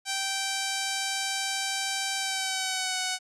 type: tone with pitch glide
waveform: 5% pulse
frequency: 779 to 743.4 Hz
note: G5 to F#5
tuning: -11 to +8 cents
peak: -15 dBFS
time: 0.05-3.19 s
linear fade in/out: 50 ms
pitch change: -81 cents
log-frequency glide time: 2.17-2.98 s
effects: low-pass 9000 Hz 12 dB/octave